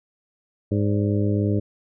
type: harmonic tone with a mistuned harmonic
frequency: 102.8 Hz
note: G#2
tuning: 17 cents flat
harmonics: 1 / 2 / 3 / 4 / 5 / 6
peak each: -21 / -25 / -26 / -29 / -33 / -35 dBFS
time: 0.71-1.6 s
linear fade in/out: 10 ms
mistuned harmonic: 6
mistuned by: -100 cents
effects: none